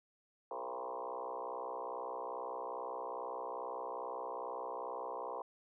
sine tone with frequency modulation, 740 Hz, F#5, in tune, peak -39 dBFS, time 0.51-5.42 s, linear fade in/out 2 ms, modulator 62.4 Hz, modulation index 5.2, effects none

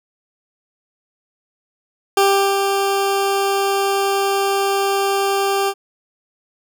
20% pulse tone with ADSR envelope, 394.4 Hz, G4, 11 cents sharp, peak -6 dBFS, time 2.17-5.74 s, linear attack 4 ms, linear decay 380 ms, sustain -5 dB, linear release 57 ms, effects none

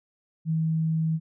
sine tone, 160.4 Hz, E3, 47 cents flat, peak -22 dBFS, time 0.45-1.2 s, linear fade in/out 50 ms, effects none

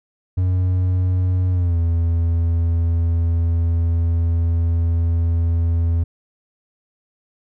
triangle tone with pitch glide, 91.4 to 83.81 Hz, F#2 to E2, -21 to +29 cents, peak -13 dBFS, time 0.37-6.04 s, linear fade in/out 10 ms, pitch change -150 cents, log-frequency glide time 1.51-1.77 s, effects none

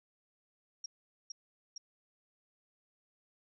sine tone with echo, 5600 Hz, F8, 4 cents sharp, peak -38 dBFS, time 0.84-0.86 s, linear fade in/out 5 ms, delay 460 ms, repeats 2, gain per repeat -2 dB, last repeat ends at 1.78 s, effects none

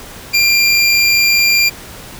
25% pulse tone, 2385 Hz, D7, 26 cents sharp, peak -5 dBFS, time 0.33-1.7 s, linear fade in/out 20 ms, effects pink hiss -33 dBFS RMS until 2.19 s

